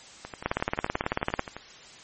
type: two click trains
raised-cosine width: 0.5 ms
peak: -21 / -9 dBFS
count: 16 / 18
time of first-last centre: 0.25-1.566 / 0.46-1.394 s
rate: 11.4 / 18.2 Hz
effects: white hiss -48 dBFS RMS until 2.03 s + MP3 32 kbps